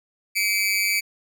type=tone with amplitude modulation; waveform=sawtooth; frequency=2301 Hz; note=D7; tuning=36 cents flat; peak=-13 dBFS; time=0.35-1.01 s; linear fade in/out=20 ms; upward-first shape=sine; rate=198 Hz; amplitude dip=80%; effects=none